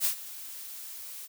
blue noise with ADSR envelope, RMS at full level -25 dBFS, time 0-1.28 s, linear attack 49 ms, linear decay 100 ms, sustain -17 dB, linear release 36 ms, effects none

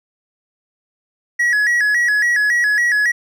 triangle tone with vibrato, 1800 Hz, A6, 39 cents sharp, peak -11 dBFS, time 1.39-3.12 s, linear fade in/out 10 ms, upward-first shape square, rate 3.6 Hz, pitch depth 110 cents each way, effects none

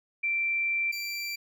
sine / 25% pulse tone pair in turn, 2349 / 2349 Hz, D7 / D7, 0 / 0 cents, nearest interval unison, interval 0 cents, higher neither, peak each -25 / -28 dBFS, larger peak first, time 0.23-0.92 / 0.92-1.36 s, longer first, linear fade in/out 10 ms, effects none

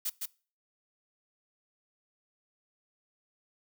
blue noise with echo, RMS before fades -32 dBFS, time 0.05-0.1 s, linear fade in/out 10 ms, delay 160 ms, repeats 1, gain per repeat -3 dB, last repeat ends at 0.26 s, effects noise-tail reverb RT60 0.4 s tail -23 dB re dry

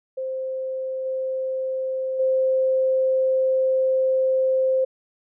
sine tone with level steps, 523.3 Hz, C5, in tune, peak -25 / -23 / -17 dBFS, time 0.17-4.85 s, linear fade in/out 10 ms, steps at 1.05 / 2.19 s, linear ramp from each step 10 ms, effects none

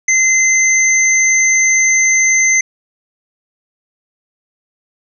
sine tone pair together, 2066 / 6191 Hz, C7 / G8, -22 / -22 cents, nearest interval octave + perfect fifth, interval 1900 cents, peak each -11 / -12 dBFS, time 0.08-2.61 s, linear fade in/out 5 ms, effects none

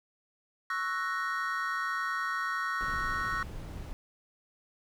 triangle chord, F# dominant seventh, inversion second, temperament equal, 1108.7 / 1318.5 / 1480 / 1864.7 Hz, C#6 / E6 / F#6 / A#6, 0 / 0 / 0 / 0 cents, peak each -34 dBFS, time 0.7-3.43 s, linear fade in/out 2 ms
brown noise, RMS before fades -40 dBFS, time 2.81-3.93 s, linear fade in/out 0 ms
effects none

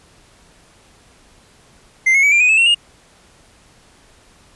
triangle tone with pitch steps, 2083 / 2178 / 2277 / 2380 / 2489 / 2602 / 2720 / 2844 Hz, C7 / C#7 / C#7 / D7 / D#7 / E7 / F7 / F7, -8 / -31 / +46 / +22 / 0 / -23 / -46 / +31 cents, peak -8 dBFS, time 2.06-2.748 s, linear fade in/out 10 ms, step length 86 ms, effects pink hiss -50 dBFS RMS until 4.55 s + resampled to 24000 Hz

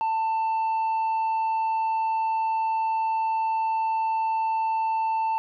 sine tone with tanh clipping, 890 Hz, A5, 20 cents sharp, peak -23 dBFS, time 0.01-5.38 s, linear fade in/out 0 ms, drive 3 dB, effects none

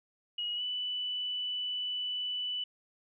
sine tone with pitch glide, 2899 to 2979 Hz, F#7 to F#7, -36 to +11 cents, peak -32 dBFS, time 0.38-2.64 s, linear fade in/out 5 ms, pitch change +47 cents, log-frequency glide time 0.55-0.62 s, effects none

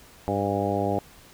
harmonic tone with a mistuned harmonic, 99.6 Hz, G2, 28 cents sharp, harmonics 1 / 2 / 3 / 4 / 5 / 6 / 7 / 8, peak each -31 / -31 / -31 / -31 / -31 / -31 / -31 / -31 dBFS, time 0.28-0.99 s, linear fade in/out 0 ms, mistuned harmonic 8, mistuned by +41 cents, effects pink hiss -51 dBFS RMS until 1.33 s

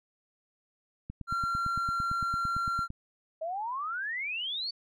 click train, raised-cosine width 5 ms, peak -25 dBFS, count 17, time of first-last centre 1.1-2.904 s, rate 8.87 Hz
triangle tone, 1373 Hz, F6, 30 cents flat, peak -26 dBFS, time 1.27-2.88 s, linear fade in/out 50 ms
sine exponential sweep, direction up, 622.3 to 4600 Hz, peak -31 dBFS, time 3.41-4.71 s, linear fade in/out 10 ms
effects MP3 96 kbps

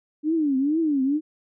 sine tone with vibrato, 293.7 Hz, D4, in tune, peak -19 dBFS, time 0.23-1.21 s, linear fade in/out 50 ms, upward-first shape triangle, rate 2.2 Hz, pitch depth 230 cents each way, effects none

